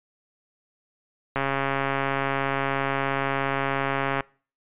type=click train; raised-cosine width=0.5 ms; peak=-10 dBFS; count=391; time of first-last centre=1.36-4.207 s; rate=137 Hz; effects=noise-tail reverb RT60 0.4 s tail -24 dB re dry + resampled to 8000 Hz